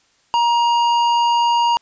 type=tone with tanh clipping; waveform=sine; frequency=944 Hz; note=A#5; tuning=22 cents sharp; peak=-15 dBFS; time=0.34-1.77 s; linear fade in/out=0 ms; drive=13 dB; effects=white hiss -59 dBFS RMS until 1.81 s + resampled to 16000 Hz